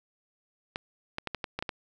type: clicks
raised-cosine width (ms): 0.3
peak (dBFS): -16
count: 8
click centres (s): 0.759 / 1.184 / 1.273 / 1.347 / 1.442 / 1.59 / 1.625 / 1.692
effects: none